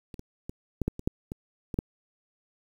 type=clicks; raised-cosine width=3 ms; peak=-29 / -26 / -23 / -14 / -13 / -24 / -12 / -21 / -20 / -12 dBFS; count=10; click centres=0.142 / 0.194 / 0.495 / 0.817 / 0.88 / 0.994 / 1.075 / 1.319 / 1.742 / 1.789 s; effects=8-bit